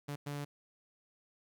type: tone bursts at uneven times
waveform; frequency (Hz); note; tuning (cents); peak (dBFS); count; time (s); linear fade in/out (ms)
sawtooth; 144.4; D3; -29; -34; 2; 0.08-0.16 / 0.26-0.45; 10
effects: 12-bit